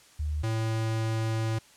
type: tone pair in turn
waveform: sine / square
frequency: 75.3 / 111.69 Hz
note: D2 / A2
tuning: +44 / +26 cents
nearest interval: perfect fifth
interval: 682 cents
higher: second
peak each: -27 / -27 dBFS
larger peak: neither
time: 0.19-0.43 / 0.43-1.59 s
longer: second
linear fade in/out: 10 ms
effects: white hiss -56 dBFS RMS until 1.76 s + low-pass 9000 Hz 12 dB/octave